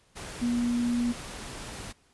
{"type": "tone in noise", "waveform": "sine", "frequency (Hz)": 240, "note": "B3", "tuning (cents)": -49, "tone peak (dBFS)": -24, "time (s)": [0.41, 1.13], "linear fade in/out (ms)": 20, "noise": "pink", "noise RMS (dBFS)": -40, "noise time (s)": [0.15, 1.93], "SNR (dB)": 13, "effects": ["pink hiss -64 dBFS RMS until 2.13 s", "resampled to 24000 Hz"]}